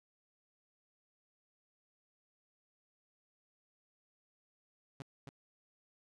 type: tone with echo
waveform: sawtooth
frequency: 137.7 Hz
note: C#3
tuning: 11 cents flat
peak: -39 dBFS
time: 5-5.02 s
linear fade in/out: 0 ms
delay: 270 ms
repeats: 1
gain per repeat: -4 dB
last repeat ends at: 5.29 s
effects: low-pass 8000 Hz 12 dB/octave